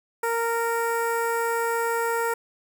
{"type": "tone with notch filter", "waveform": "15% pulse", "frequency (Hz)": 463.1, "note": "A#4", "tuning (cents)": -11, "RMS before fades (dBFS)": -25, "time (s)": [0.23, 2.34], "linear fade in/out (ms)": 5, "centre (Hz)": 4100, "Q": 0.56, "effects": []}